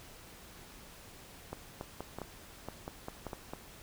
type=clicks; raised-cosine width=1 ms; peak=-25 dBFS; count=11; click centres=1.53 / 1.811 / 2.006 / 2.186 / 2.217 / 2.686 / 2.879 / 3.084 / 3.267 / 3.332 / 3.535 s; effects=pink hiss -53 dBFS RMS until 3.82 s